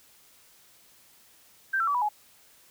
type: tone with pitch steps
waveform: sine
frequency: 1568 / 1341.6 / 1147.8 / 982.1 / 840.3 Hz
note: G6 / E6 / D6 / B5 / G#5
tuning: 0 / +30 / -40 / -10 / +20 cents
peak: -23 dBFS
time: 1.73-2.09 s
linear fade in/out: 10 ms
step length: 72 ms
effects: white hiss -58 dBFS RMS until 2.7 s